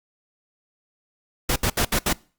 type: noise bursts at uneven times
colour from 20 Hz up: pink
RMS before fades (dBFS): -21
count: 5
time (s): 1.49-1.56 / 1.63-1.7 / 1.77-1.85 / 1.92-1.99 / 2.06-2.13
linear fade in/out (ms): 5
effects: noise-tail reverb RT60 0.4 s tail -24 dB re dry + Opus 48 kbps